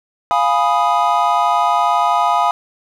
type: chord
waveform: triangle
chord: F half-diminished seventh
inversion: none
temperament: equal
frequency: 698.5 / 830.6 / 987.8 / 1244.5 Hz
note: F5 / Ab5 / Cb6 / Eb6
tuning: 0 / 0 / 0 / 0 cents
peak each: -16 dBFS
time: 0.31-2.51 s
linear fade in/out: 0 ms
effects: none